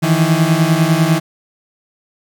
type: beating tone pair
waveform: 35% pulse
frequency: 156.5 / 166.5 Hz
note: D#3 / E3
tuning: +10 / +18 cents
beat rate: 10 Hz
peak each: -12 dBFS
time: 0.02-1.2 s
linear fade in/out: 20 ms
effects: none